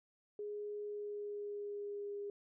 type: tone with pitch glide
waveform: sine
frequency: 415.3 to 406.5 Hz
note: G#4 to G#4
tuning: 0 to -37 cents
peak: -40 dBFS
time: 0.39-2.3 s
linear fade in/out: 2 ms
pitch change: -37 cents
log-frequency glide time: 0.84-2.17 s
effects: none